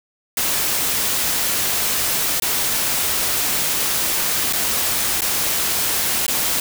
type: noise with dropouts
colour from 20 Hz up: white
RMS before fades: -20 dBFS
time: 0.37-6.6 s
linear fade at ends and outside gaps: 2 ms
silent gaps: 2.399-2.421 / 4.526-4.533 / 5.208-5.218 / 6.265-6.28 s
effects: none